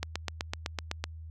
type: click train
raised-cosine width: 0.2 ms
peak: -14 dBFS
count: 9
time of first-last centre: 0.03-1.04 s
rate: 7.92 Hz
effects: added 80 Hz sine -41 dBFS peak until 1.3 s